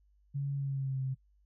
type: tone with pitch glide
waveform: sine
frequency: 140 to 132.14 Hz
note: C#3 to C3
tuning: +18 to +17 cents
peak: -31 dBFS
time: 0.34-1.15 s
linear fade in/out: 20 ms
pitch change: -101 cents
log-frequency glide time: 0.55-1.01 s
effects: noise-tail reverb RT60 0.1 s tail -23 dB re dry + added 50 Hz sine -64 dBFS peak until 1.45 s